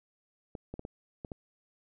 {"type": "clicks", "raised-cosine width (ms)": 2, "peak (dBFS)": -26, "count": 6, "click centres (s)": [0.552, 0.74, 0.794, 0.851, 1.248, 1.318], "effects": []}